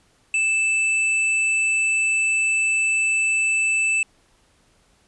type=tone with hard clipping; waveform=triangle; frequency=2637 Hz; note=E7; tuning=in tune; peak=-19 dBFS; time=0.34-4.03 s; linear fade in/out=2 ms; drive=17 dB; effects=pink hiss -60 dBFS RMS until 5.07 s + resampled to 24000 Hz